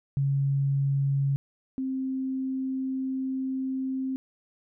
sine tone pair in turn, 138.59 / 263.3 Hz, C#3 / C4, 0 / +11 cents, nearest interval major seventh, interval 1111 cents, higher second, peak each -22 / -27 dBFS, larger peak first, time 0.17-1.36 / 1.78-4.16 s, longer second, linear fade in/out 0 ms, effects none

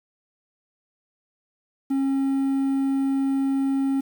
triangle tone with quantisation, 271.4 Hz, C#4, 36 cents flat, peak -18 dBFS, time 1.9-4.01 s, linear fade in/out 10 ms, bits 8, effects none

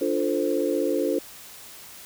sine chord, D minor seventh, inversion none, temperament equal with one note detuned, 293.7 / 349.2 / 446.4 / 523.3 Hz, D4 / F4 / A4 / C5, 0 / 0 / +25 / 0 cents, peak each -27 dBFS, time 0.01-1.19 s, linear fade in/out 5 ms, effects white hiss -44 dBFS RMS until 2.05 s

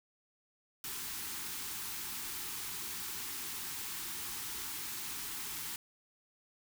white band-stop noise, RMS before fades -41 dBFS, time 0.84-5.76 s, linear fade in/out 2 ms, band 440 to 780 Hz, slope 96 dB/octave, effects none

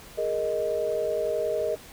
sine chord, Ab suspended second, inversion none, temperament equal, 415.3 / 466.2 / 622.3 Hz, Ab4 / Bb4 / Eb5, 0 / 0 / 0 cents, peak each -31 / -29 / -27 dBFS, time 0.17-1.76 s, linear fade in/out 20 ms, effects pink hiss -47 dBFS RMS until 1.92 s

